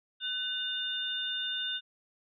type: tone cluster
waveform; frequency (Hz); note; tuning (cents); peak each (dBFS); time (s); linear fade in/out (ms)
sine; 1508 / 2849 / 3594; F#6 / F7 / A7; +32 / +34 / +36; -39 / -38 / -33; 0.2-1.81; 50
effects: none